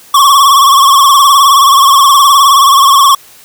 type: tone with vibrato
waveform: square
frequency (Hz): 1108.7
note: C#6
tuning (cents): 0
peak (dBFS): -3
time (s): 0.14-3.15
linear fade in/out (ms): 5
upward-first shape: triangle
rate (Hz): 19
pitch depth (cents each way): 96
effects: white hiss -38 dBFS RMS until 3.44 s + high-pass 60 Hz 12 dB/octave